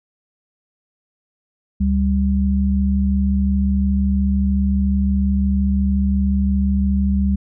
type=tone pair together; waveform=sine; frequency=71.36 / 197 Hz; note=D2 / G3; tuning=-49 / +9 cents; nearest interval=octave + tritone; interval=1758 cents; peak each=-17 dBFS; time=1.8-7.36 s; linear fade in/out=10 ms; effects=none